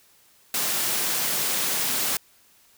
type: high-pass noise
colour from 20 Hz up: white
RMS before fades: -25 dBFS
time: 0.54-2.17 s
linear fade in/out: 2 ms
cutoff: 120 Hz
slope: 48 dB/octave
effects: white hiss -58 dBFS RMS until 2.77 s